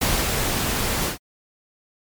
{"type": "noise with ADSR envelope", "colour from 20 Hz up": "pink", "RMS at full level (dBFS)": -20, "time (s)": [0.01, 1.18], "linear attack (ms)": 9, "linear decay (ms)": 280, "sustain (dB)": -3, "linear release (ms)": 110, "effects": ["MP3 96 kbps"]}